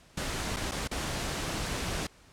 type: noise with dropouts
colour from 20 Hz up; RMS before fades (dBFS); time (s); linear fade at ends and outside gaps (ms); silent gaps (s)
pink; -33; 0.17-2.07; 5; 0.563-0.567 / 0.713-0.718 / 0.876-0.912
effects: pink hiss -58 dBFS RMS until 2.32 s + low-pass 9000 Hz 12 dB/octave